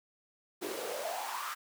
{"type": "noise with high-pass filter sweep", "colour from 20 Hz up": "pink", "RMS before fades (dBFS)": -38, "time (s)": [0.61, 1.55], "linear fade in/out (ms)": 20, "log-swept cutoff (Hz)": [330, 1300], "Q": 6.8, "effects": []}